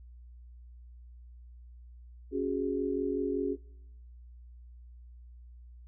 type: chord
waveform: sine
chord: C# suspended fourth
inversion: none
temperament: equal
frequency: 277.2 / 370 / 415.3 Hz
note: C#4 / F#4 / G#4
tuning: 0 / 0 / 0 cents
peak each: -33 dBFS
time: 2.31-3.57 s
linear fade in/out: 50 ms
effects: noise-tail reverb RT60 0.9 s tail -25 dB re dry + added 60 Hz sine -48 dBFS peak until 5.87 s